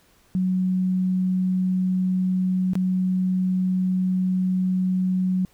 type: tone with dropouts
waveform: sine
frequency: 185 Hz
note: F#3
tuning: in tune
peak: -19 dBFS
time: 0.35-5.45 s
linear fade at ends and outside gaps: 0 ms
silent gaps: 2.734-2.754 s
effects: pink hiss -59 dBFS RMS until 5.53 s

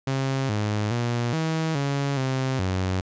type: tone with pitch steps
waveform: sawtooth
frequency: 134.4 / 105.2 / 119.5 / 160.4 / 140.2 / 131.7 / 93.4 Hz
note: C3 / G#2 / A#2 / E3 / C#3 / C3 / F#2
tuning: +47 / +23 / +43 / -47 / +20 / +12 / +17 cents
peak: -19 dBFS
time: 0.07-3.01 s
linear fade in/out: 5 ms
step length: 420 ms
effects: resampled to 16000 Hz

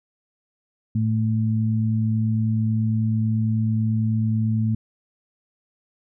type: tone pair together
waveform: sine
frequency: 110.89 / 220 Hz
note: A2 / A3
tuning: +14 / 0 cents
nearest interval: octave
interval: 1186 cents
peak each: -20 / -23 dBFS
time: 0.95-4.75 s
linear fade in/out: 5 ms
effects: none

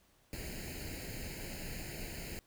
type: noise with comb filter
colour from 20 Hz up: pink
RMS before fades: -43 dBFS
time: 0.33-2.39 s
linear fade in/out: 0 ms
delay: 0.43 ms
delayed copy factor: +0.85
effects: pink hiss -69 dBFS RMS until 2.46 s

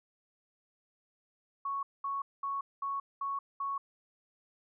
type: tone bursts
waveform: sine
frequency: 1108.7 Hz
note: C#6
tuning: in tune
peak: -32 dBFS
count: 6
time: 1.65-3.78 s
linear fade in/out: 5 ms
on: 180 ms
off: 210 ms
effects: none

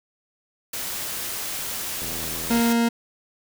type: noise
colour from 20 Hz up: white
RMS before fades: -30 dBFS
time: 0.73-2.73 s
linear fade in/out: 5 ms
type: click train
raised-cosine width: 2 ms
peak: -25 dBFS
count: 48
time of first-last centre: 2.02-2.597 s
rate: 81.4 Hz
type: tone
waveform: 40% pulse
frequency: 233.1 Hz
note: A#3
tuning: in tune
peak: -17 dBFS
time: 2.5-2.89 s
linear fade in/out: 10 ms
effects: none

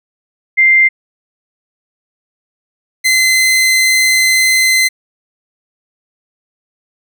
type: tone pair in turn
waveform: sine / sawtooth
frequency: 2093 / 2057 Hz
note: C7 / C7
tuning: 0 / -30 cents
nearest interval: unison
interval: 30 cents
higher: first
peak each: -5 dBFS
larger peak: neither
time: 0.57-0.89 / 3.04-4.89 s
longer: second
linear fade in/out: 20 ms
effects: none

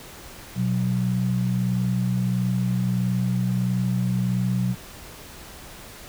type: tone pair together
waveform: sine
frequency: 123.47 / 185 Hz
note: B2 / F#3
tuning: 0 / 0 cents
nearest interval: perfect fifth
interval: 700 cents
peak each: -23 dBFS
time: 0.55-4.76 s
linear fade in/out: 50 ms
effects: pink hiss -42 dBFS RMS until 6.08 s

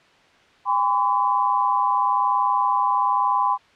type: tone cluster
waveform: sine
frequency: 812 / 1015 / 1136 Hz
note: G#5 / B5 / C#6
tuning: -39 / +47 / +42 cents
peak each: -23 / -19 / -26 dBFS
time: 0.65-3.58 s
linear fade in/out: 50 ms
effects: white hiss -54 dBFS RMS until 3.75 s + low-pass 3000 Hz 12 dB/octave

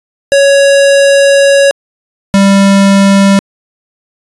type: tone pair in turn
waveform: square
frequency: 557 / 196.93 Hz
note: C#5 / G3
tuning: +8 / +8 cents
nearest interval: octave + tritone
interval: 1800 cents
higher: first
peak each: -4 dBFS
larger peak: neither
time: 0.32-1.71 / 2.34-3.39 s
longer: first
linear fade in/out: 0 ms
effects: resampled to 24000 Hz

